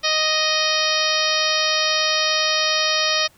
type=harmonic tone; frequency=622.3 Hz; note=D#5; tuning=in tune; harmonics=1 / 2 / 3 / 4 / 5 / 6 / 7 / 8 / 9; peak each=-26 / -26 / -26 / -26 / -26 / -26 / -26 / -26 / -26 dBFS; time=0.03-3.28 s; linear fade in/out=20 ms; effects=pink hiss -54 dBFS RMS until 3.37 s